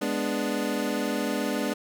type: chord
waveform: 25% pulse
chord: G# diminished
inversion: none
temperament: equal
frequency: 207.7 / 246.9 / 293.7 Hz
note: G#3 / B3 / D4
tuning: 0 / 0 / 0 cents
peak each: -27 / -27 / -26 dBFS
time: 0.01-1.74 s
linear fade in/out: 10 ms
effects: none